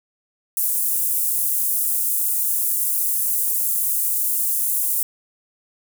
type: high-pass noise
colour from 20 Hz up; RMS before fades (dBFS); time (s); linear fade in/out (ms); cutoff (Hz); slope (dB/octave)
pink; -21; 0.57-5.03; 2; 9900; 24
effects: none